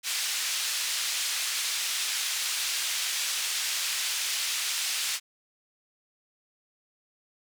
pink band-pass noise, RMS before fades -30 dBFS, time 0.03-5.2 s, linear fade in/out 50 ms, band 2700 to 9400 Hz, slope 12 dB/octave, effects none

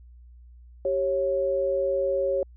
sine tone pair together, 388.2 / 549 Hz, G4 / C#5, -17 / -17 cents, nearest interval tritone, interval 600 cents, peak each -28 / -23 dBFS, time 0.85-2.43 s, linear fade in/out 2 ms, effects added 60 Hz sine -46 dBFS peak until 2.56 s

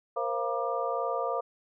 sine tone cluster, 468.1 / 531 / 691 / 952 / 1189 Hz, A#4 / C5 / F5 / A#5 / D6, +7 / +25 / -19 / +36 / +21 cents, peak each -34 / -33 / -33 / -38 / -34 dBFS, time 0.16-1.41 s, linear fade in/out 10 ms, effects none

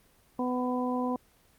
harmonic tone, 250 Hz, B3, 21 cents sharp, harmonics 1 / 2 / 3 / 4, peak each -29 / -34 / -36 / -35 dBFS, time 0.39-1.16 s, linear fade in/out 2 ms, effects pink hiss -63 dBFS RMS until 1.58 s + Opus 24 kbps

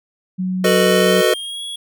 sine tone, 185 Hz, F#3, in tune, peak -18 dBFS, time 0.38-1.22 s, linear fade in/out 20 ms
square chord, B dominant seventh, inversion second, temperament just, 370.4 / 444.5 / 493.9 / 617.4 Hz, F#4 / A4 / B4 / D#5, +2 / +18 / 0 / -14 cents, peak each -19 dBFS, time 0.64-1.34 s, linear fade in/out 5 ms
square tone with pitch glide, 2960 to 3342 Hz, F#7 to G#7, 0 to +10 cents, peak -26 dBFS, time 0.66-1.76 s, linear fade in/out 5 ms, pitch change +210 cents, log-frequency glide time 0.82-1.63 s
effects none

